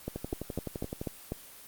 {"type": "two click trains", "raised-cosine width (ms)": 2, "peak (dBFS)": [-21, -19], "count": [11, 6], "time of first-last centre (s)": [[0.16, 1.015], [0.08, 1.321]], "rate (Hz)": [11.7, 4.03], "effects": ["white hiss -50 dBFS RMS until 1.67 s", "Opus 24 kbps"]}